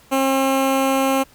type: tone with notch filter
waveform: 15% pulse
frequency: 268.4 Hz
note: C4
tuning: 44 cents sharp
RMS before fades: -18 dBFS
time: 0.11-1.24 s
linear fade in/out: 20 ms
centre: 4800 Hz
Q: 1.9
effects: pink hiss -51 dBFS RMS until 1.34 s